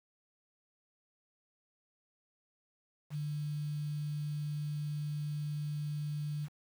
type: tone with quantisation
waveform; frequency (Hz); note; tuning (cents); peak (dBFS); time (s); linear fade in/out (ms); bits
sine; 148.5; D3; +20; -34; 3.1-6.49; 50; 9
effects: none